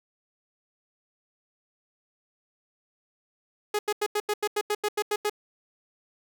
sawtooth tone bursts, 417.9 Hz, G#4, 11 cents sharp, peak -20 dBFS, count 12, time 3.74-5.297 s, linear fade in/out 5 ms, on 50 ms, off 87 ms, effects none

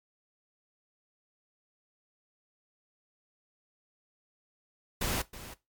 pink noise with echo, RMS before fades -31 dBFS, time 5.01-5.22 s, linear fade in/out 5 ms, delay 320 ms, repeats 1, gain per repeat -14 dB, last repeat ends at 5.54 s, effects noise-tail reverb RT60 0.2 s tail -17 dB re dry + MP3 96 kbps

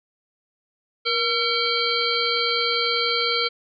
harmonic tone with a mistuned harmonic, 454.2 Hz, A#4, 45 cents flat, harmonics 1 / 3 / 5 / 7 / 9 / 10, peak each -27 / -27 / -27 / -27 / -27 / -27 dBFS, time 1.05-3.49 s, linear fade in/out 20 ms, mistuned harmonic 1, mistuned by +73 cents, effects none

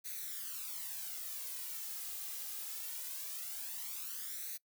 blue noise with flanger, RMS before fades -43 dBFS, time 0.04-4.58 s, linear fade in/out 20 ms, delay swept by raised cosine 0.48 to 2.48 ms, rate 0.22 Hz, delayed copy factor +0.75, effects noise-tail reverb RT60 0.1 s tail -23 dB re dry

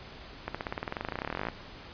accelerating click train, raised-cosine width 0.5 ms, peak -17 dBFS, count 29, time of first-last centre 0.48-1.486 s, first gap 66 ms, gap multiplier 0.95, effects pink hiss -47 dBFS RMS until 1.93 s + resampled to 11025 Hz

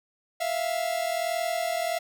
45% pulse tone pair together, 657.1 / 698.5 Hz, E5 / F5, -6 / 0 cents, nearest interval minor second, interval 106 cents, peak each -29 / -29 dBFS, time 0.4-1.99 s, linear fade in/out 10 ms, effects none

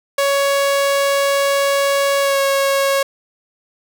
sawtooth tone with pitch glide, 558 to 550.3 Hz, C#5 to C#5, +11 to -13 cents, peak -10 dBFS, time 0.18-3.03 s, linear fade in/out 5 ms, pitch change -24 cents, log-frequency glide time 2.21-2.39 s, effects none

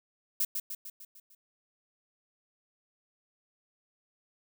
violet noise with echo, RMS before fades -28 dBFS, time 0.4-0.45 s, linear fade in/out 5 ms, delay 150 ms, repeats 6, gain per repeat -5 dB, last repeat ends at 1.35 s, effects none

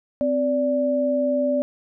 sine tone pair together, 258.7 / 582 Hz, C4 / D5, -19 / -16 cents, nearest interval octave + major second, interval 1403 cents, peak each -23 / -20 dBFS, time 0.21-1.62 s, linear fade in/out 0 ms, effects none

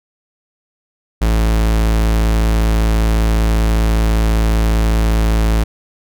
45% pulse tone, 54.8 Hz, A1, 6 cents flat, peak -11 dBFS, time 1.21-5.64 s, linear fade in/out 10 ms, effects none

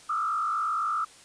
sine tone with frequency modulation, 1271 Hz, D#6, 36 cents sharp, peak -25 dBFS, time 0.09-1.05 s, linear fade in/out 10 ms, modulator 51.8 Hz, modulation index 1.5, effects white hiss -52 dBFS RMS until 1.24 s + resampled to 22050 Hz

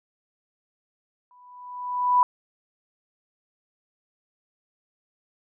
sine tone with exponential growth, 989 Hz, B5, 2 cents sharp, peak -13 dBFS, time 1.31-2.23 s, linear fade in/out 1 ms, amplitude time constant 200 ms, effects none

